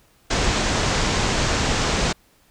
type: low-pass noise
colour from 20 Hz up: pink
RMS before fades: -21 dBFS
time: 0.3-2.13 s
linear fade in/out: 10 ms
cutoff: 7600 Hz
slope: 48 dB/octave
effects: pink hiss -58 dBFS RMS until 2.5 s